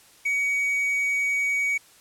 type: tone with quantisation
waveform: triangle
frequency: 2255 Hz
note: C#7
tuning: 29 cents sharp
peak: -20 dBFS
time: 0.25-1.78 s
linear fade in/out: 10 ms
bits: 8
effects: white hiss -54 dBFS RMS until 2 s + low-pass 12000 Hz 12 dB/octave